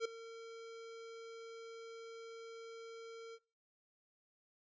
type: tone with ADSR envelope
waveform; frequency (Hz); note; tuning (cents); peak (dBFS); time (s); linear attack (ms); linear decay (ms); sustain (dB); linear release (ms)
square; 456.1; A#4; -38; -33; 0-3.39; 51; 6; -16; 51
effects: noise-tail reverb RT60 0.4 s tail -24 dB re dry + resampled to 16000 Hz